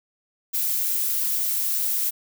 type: noise with high-pass filter sweep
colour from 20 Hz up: violet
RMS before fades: -24 dBFS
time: 0.53-2.11 s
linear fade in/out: 20 ms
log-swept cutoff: 1500 to 580 Hz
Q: 1
effects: none